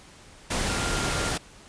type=tone in noise; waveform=sine; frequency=1396.9 Hz; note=F6; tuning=in tune; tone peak=-34 dBFS; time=0.69-1.31 s; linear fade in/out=10 ms; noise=pink; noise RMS=-27 dBFS; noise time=0.5-1.38 s; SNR=-10 dB; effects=pink hiss -50 dBFS RMS until 1.68 s + resampled to 22050 Hz